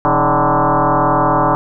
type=tone with frequency modulation; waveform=sine; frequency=126.6 Hz; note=B2; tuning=43 cents sharp; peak=-10 dBFS; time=0.05-1.55 s; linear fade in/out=0 ms; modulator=147 Hz; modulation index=7.7; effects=none